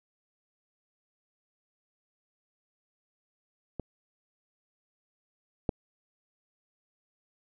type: clicks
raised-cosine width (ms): 2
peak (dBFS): -21 / -13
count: 2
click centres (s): 3.797 / 5.692
effects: none